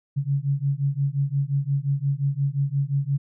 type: beating tone pair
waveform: sine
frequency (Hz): 137 / 142.7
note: C#3 / D3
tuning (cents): -20 / -49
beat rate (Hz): 5.7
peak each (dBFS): -24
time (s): 0.16-3.18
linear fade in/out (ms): 20
effects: none